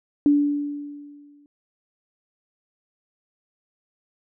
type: tone with exponential decay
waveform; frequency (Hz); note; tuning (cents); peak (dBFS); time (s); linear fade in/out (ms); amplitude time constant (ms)
sine; 289.7; D4; -24; -12; 0.26-1.46; 1; 260
effects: none